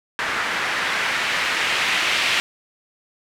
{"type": "noise with low-pass filter sweep", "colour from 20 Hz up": "blue", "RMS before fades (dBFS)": -22, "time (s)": [0.19, 2.4], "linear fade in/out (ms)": 0, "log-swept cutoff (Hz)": [1600, 2600], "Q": 1.5, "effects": []}